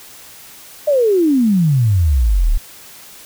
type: exponential sweep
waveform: sine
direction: down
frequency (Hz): 617 to 32.7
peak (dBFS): -10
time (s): 0.87-2.58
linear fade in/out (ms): 10
effects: white hiss -39 dBFS RMS until 3.25 s